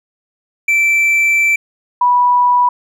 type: tone pair in turn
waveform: triangle / sine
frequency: 2333 / 980.9 Hz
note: D7 / B5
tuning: -12 / -12 cents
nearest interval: octave + minor third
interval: 1500 cents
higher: first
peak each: -8 dBFS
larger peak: neither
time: 0.68-1.56 / 2.01-2.69 s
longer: first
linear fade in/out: 5 ms
effects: none